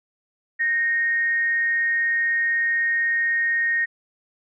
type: tone with amplitude modulation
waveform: sine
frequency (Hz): 1858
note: A#6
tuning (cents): -6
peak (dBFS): -17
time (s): 0.59-3.86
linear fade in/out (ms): 20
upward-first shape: sine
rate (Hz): 290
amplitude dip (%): 35
effects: none